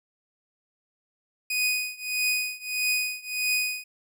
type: tone with tremolo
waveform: sawtooth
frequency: 2489 Hz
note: D#7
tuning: in tune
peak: -18 dBFS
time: 1.5-3.84 s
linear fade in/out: 5 ms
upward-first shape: triangle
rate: 1.6 Hz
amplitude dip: 95%
effects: none